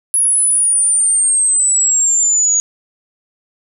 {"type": "exponential sweep", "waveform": "sine", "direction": "down", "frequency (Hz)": [10570, 6710], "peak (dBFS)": -10, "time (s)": [0.14, 2.6], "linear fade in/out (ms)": 0, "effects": []}